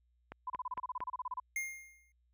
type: click train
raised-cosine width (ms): 0.5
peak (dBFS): -29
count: 4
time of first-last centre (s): 0.32-1.005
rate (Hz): 4.38
type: tone bursts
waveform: sine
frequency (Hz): 1003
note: B5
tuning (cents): +26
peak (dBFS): -35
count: 16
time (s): 0.47-1.4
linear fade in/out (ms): 5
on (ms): 30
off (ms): 30
type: tone with exponential decay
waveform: square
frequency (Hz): 2125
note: C7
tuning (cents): +26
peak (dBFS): -33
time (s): 1.56-2.12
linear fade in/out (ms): 2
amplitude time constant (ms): 120
effects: added 60 Hz sine -70 dBFS peak until 2.33 s